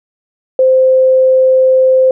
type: tone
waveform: sine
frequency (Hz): 520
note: C5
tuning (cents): -11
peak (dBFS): -5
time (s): 0.59-2.11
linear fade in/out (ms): 2
effects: none